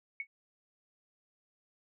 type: tone with exponential decay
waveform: sine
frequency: 2217 Hz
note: C#7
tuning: in tune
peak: -31 dBFS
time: 0.2-0.27 s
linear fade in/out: 2 ms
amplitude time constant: 15 ms
effects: none